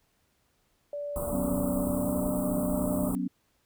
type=tone with pitch glide; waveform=sine; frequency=580 to 599.1 Hz; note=D5 to D5; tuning=-22 to +34 cents; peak=-32 dBFS; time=0.93-3.09 s; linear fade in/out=2 ms; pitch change=+56 cents; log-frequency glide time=1.8-2.28 s
type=band-stop noise; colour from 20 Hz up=pink; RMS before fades=-35 dBFS; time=1.16-3.15 s; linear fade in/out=0 ms; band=1300 to 7900 Hz; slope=96 dB/octave
type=chord; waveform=sine; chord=F# suspended fourth; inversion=none; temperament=just; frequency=185 / 246.7 / 277.5 Hz; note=F#3 / B3 / C#4; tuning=0 / -2 / +2 cents; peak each=-32 dBFS; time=1.32-3.28 s; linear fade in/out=10 ms
effects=pink hiss -71 dBFS RMS until 3.65 s